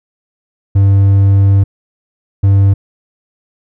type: tone pair in turn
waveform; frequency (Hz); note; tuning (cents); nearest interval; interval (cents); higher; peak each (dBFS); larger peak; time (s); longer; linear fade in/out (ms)
triangle; 98.5 / 98.5; G2 / G2; +9 / +9; unison; 0; neither; -3; neither; 0.75-1.64 / 2.43-2.74; first; 10
effects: none